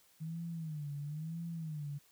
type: tone with vibrato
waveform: sine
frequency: 155.56 Hz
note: D#3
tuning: in tune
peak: -38 dBFS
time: 0.2-1.99 s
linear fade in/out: 20 ms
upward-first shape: sine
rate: 1 Hz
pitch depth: 140 cents each way
effects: white hiss -67 dBFS RMS until 2.11 s